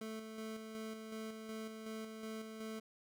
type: tone with tremolo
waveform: 25% pulse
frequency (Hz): 220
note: A3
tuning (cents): 0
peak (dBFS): -39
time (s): 0.01-2.8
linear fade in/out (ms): 5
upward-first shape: square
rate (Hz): 2.7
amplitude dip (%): 40
effects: none